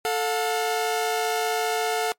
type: tone pair together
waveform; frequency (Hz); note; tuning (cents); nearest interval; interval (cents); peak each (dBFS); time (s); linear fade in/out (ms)
sawtooth; 441.2 / 717; A4 / F5; +5 / +45; minor sixth; 840; -21 / -22; 0.05-2.12; 0
effects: noise-tail reverb RT60 0.1 s tail -23 dB re dry + MP3 64 kbps